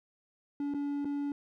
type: tone with dropouts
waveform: triangle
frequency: 285.9 Hz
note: D4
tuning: 46 cents flat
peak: -29 dBFS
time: 0.6-1.32 s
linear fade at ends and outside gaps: 2 ms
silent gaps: 0.739-0.745 / 1.047-1.053 s
effects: none